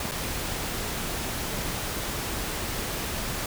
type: noise with dropouts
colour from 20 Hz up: pink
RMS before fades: -31 dBFS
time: 0-3.46 s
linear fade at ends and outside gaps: 2 ms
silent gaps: 0.113-0.118 s
effects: none